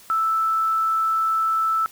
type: tone with quantisation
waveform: sine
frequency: 1318.5 Hz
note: E6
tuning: in tune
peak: -18 dBFS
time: 0.1-1.86 s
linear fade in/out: 0 ms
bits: 8
effects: white hiss -48 dBFS RMS until 1.91 s

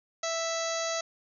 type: harmonic tone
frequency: 659.3 Hz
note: E5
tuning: in tune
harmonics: 1 / 2 / 3 / 4 / 5 / 6 / 7 / 8 / 9 / 10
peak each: -32 / -37 / -39 / -44 / -44 / -40 / -42 / -45 / -40 / -38 dBFS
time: 0.23-1.01 s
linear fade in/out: 5 ms
effects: none

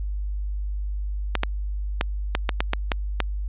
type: clicks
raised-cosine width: 0.3 ms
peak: -5 dBFS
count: 9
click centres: 1.353 / 1.434 / 2.011 / 2.351 / 2.492 / 2.605 / 2.734 / 2.918 / 3.203 s
effects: added 50 Hz sine -25 dBFS peak until 3.48 s + resampled to 8000 Hz

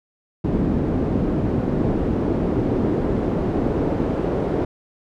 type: noise with band-pass filter sweep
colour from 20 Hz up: brown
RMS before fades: -21 dBFS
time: 0.44-4.65 s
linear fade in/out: 5 ms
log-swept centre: 280 to 420 Hz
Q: 1.2
effects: none

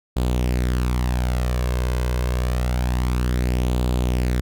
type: tone with flanger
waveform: sawtooth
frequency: 61.74 Hz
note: B1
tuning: in tune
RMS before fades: -21 dBFS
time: 0.16-4.41 s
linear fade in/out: 10 ms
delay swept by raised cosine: 0.26 to 1.96 ms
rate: 0.27 Hz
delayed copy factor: +0.5
effects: none

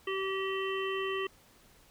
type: harmonic tone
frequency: 385.2 Hz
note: G4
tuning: 30 cents flat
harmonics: 1 / 3 / 5 / 7 / 8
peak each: -33 / -38 / -40 / -41 / -42 dBFS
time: 0.07-1.27 s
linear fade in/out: 5 ms
effects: pink hiss -61 dBFS RMS until 1.9 s

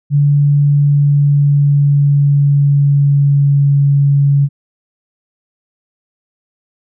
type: tone with pitch glide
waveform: sine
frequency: 144 to 141.12 Hz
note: D3 to C#3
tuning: -34 to +31 cents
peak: -7 dBFS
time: 0.1-4.49 s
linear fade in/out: 50 ms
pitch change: -35 cents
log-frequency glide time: 0.75-3.8 s
effects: none

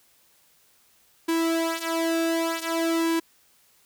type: tone with flanger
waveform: sawtooth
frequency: 329.6 Hz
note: E4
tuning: in tune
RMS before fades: -25 dBFS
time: 1.28-3.2 s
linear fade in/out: 10 ms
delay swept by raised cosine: 1.6 to 4 ms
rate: 0.54 Hz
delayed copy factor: -0.8
effects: white hiss -61 dBFS RMS until 3.85 s

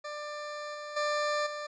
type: tone with level steps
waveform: 20% pulse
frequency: 594 Hz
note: D5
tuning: 20 cents sharp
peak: -32 / -34 / -23 / -31 dBFS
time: 0.04-1.67 s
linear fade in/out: 10 ms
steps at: 0.74 / 0.96 / 1.46 s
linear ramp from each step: 10 ms
effects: resampled to 16000 Hz

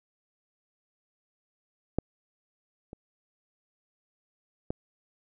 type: clicks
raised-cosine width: 2 ms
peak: -12 / -28 / -17 dBFS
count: 3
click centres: 1.986 / 2.931 / 4.705 s
effects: none

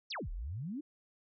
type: exponential two-way sweep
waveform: sine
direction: down then up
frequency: 6250 to 34.65 to 317.4 Hz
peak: -37 dBFS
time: 0.1-0.81 s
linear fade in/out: 10 ms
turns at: 0.3 s
effects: none

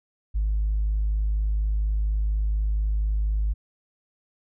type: tone with tanh clipping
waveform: triangle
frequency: 52.1 Hz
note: G#1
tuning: 6 cents sharp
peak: -21 dBFS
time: 0.34-3.54 s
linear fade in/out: 20 ms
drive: 5 dB
effects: none

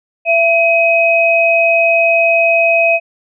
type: tone pair together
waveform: sine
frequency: 670 / 2530 Hz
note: E5 / D#7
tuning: +28 / +28 cents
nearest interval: octave + major seventh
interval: 2300 cents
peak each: -11 dBFS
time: 0.25-3 s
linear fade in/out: 50 ms
effects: none

